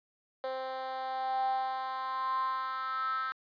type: tone with high-pass filter sweep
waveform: 10% pulse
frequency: 261.6 Hz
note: C4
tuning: in tune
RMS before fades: -34 dBFS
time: 0.44-3.32 s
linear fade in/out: 0 ms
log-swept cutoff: 570 to 1400 Hz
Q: 9.7
effects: resampled to 11025 Hz